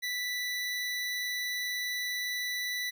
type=tone; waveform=25% pulse; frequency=1975.5 Hz; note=B6; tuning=in tune; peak=-28 dBFS; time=0.02-2.91 s; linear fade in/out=20 ms; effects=none